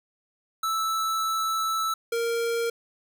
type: tone pair in turn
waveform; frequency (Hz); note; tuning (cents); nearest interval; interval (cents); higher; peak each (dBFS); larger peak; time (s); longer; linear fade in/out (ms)
square; 1315 / 464.9; E6 / A#4; -5 / -5; octave + tritone; 1800; first; -25; neither; 0.63-1.94 / 2.12-2.7; first; 5
effects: none